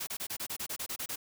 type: noise bursts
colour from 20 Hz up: white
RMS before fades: -37 dBFS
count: 12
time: 0-1.16 s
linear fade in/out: 10 ms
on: 71 ms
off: 28 ms
effects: none